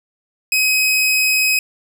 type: tone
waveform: sawtooth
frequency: 2533 Hz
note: D#7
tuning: 30 cents sharp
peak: -10 dBFS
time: 0.52-1.59 s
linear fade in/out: 2 ms
effects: none